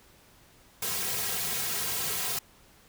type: noise with comb filter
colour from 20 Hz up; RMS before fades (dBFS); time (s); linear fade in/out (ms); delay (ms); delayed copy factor
white; -31; 0.82-2.39; 5; 3.4; -0.95
effects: pink hiss -58 dBFS RMS until 2.88 s